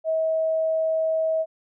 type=tone; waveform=sine; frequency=641 Hz; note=E5; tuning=49 cents flat; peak=-20 dBFS; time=0.04-1.46 s; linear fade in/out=50 ms; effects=none